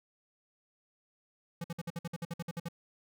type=tone bursts; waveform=square; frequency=169.2 Hz; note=E3; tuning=45 cents sharp; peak=-36 dBFS; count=13; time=1.61-2.686 s; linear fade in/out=5 ms; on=32 ms; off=55 ms; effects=none